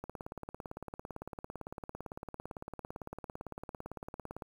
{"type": "click train", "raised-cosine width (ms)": 1, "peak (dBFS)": -27, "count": 79, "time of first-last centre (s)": [0.04, 4.422], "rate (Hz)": 17.8, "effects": ["9-bit"]}